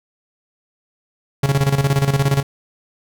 45% pulse tone with tremolo, 138.59 Hz, C#3, in tune, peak -12 dBFS, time 1.43-2.43 s, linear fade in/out 5 ms, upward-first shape square, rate 17 Hz, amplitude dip 70%, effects none

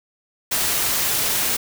white noise, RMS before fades -21 dBFS, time 0.51-1.57 s, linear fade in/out 10 ms, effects none

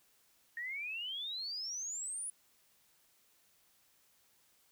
sine exponential sweep, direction up, 1843 to 10060 Hz, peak -38 dBFS, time 0.57-2.3 s, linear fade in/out 2 ms, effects white hiss -70 dBFS RMS until 4.71 s

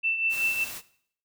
sine tone with tremolo, 2669 Hz, E7, 21 cents sharp, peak -21 dBFS, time 0.03-0.65 s, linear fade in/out 20 ms, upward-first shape triangle, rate 5.3 Hz, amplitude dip 75%
white noise, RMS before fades -38 dBFS, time 0.29-0.82 s, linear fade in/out 50 ms
effects noise-tail reverb RT60 0.6 s tail -17 dB re dry

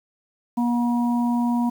harmonic tone, 239.6 Hz, A#3, 48 cents sharp, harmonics 1 / 3 / 4, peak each -19 / -32 / -29 dBFS, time 0.57-1.7 s, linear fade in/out 10 ms, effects 8-bit

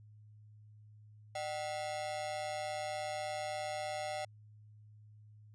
45% pulse ring-modulated tone, 683 Hz, F5, 39 cents flat, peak -34 dBFS, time 1.35-4.25 s, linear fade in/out 5 ms, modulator 78.3 Hz, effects added 106 Hz sine -55 dBFS peak until 5.54 s + resampled to 22050 Hz

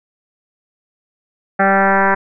sine tone with frequency modulation, 390.3 Hz, G4, 8 cents flat, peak -10 dBFS, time 1.59-2.15 s, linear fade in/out 10 ms, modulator 195 Hz, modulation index 7.5, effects none

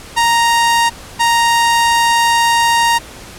sawtooth tone pair in turn, 932.3 / 932.3 Hz, A#5 / A#5, 0 / 0 cents, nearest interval unison, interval 0 cents, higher neither, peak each -6 dBFS, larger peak neither, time 0.16-0.9 / 1.19-2.99 s, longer second, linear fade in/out 20 ms, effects pink hiss -34 dBFS RMS until 3.38 s + low-pass 11000 Hz 12 dB/octave

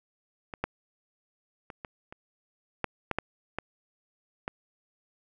clicks, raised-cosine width 0.5 ms, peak -22 / -13 / -26 / -23 / -28 / -12 / -13 / -12 / -16 / -17 dBFS, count 10, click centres 0.538 / 0.64 / 1.702 / 1.848 / 2.125 / 2.843 / 3.113 / 3.186 / 3.586 / 4.479 s, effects none

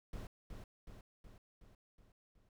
brown noise with echo, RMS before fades -45 dBFS, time 0.13-0.27 s, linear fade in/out 2 ms, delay 370 ms, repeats 6, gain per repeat -4 dB, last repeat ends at 2.49 s, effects none

